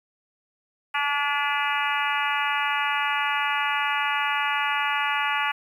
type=harmonic tone with a mistuned harmonic; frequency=287.4 Hz; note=D4; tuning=37 cents flat; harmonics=3 / 4 / 5 / 6 / 7 / 8 / 9 / 10; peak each=-28 / -29 / -30 / -31 / -31 / -32 / -33 / -33 dBFS; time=0.94-5.52 s; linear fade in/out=10 ms; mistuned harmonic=8; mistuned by=+49 cents; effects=9-bit